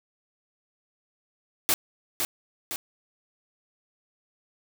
white noise with echo, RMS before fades -22 dBFS, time 1.69-1.74 s, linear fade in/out 0 ms, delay 510 ms, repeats 2, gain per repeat -5 dB, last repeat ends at 2.76 s, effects none

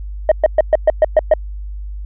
sine tone bursts, 622.3 Hz, D#5, in tune, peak -3 dBFS, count 8, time 0.29-1.338 s, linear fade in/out 2 ms, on 26 ms, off 120 ms, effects tanh soft clip ceiling -4 dBFS + added 50 Hz sine -24 dBFS peak until 2.05 s

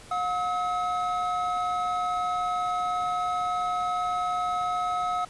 triangle tone pair together, 720 / 1282.9 Hz, F#5 / E6, -47 / -47 cents, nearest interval minor seventh, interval 1000 cents, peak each -26 dBFS, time 0.11-5.25 s, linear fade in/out 5 ms, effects pink hiss -48 dBFS RMS until 5.29 s + resampled to 24000 Hz

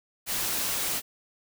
white noise, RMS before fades -29 dBFS, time 0.26-1.02 s, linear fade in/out 50 ms, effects none

